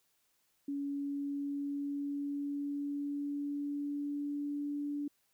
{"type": "tone with pitch glide", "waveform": "sine", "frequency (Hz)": [282.2, 289.5], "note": ["C#4", "D4"], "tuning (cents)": [31, -25], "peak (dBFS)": -34, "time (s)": [0.68, 5.08], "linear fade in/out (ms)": 5, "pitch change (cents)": 44, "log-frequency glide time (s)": [0.85, 4.81], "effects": ["white hiss -75 dBFS RMS until 5.33 s"]}